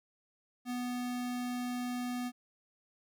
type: tone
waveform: square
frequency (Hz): 246.6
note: B3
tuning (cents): -2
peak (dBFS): -35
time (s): 0.65-2.32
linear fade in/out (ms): 50
effects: none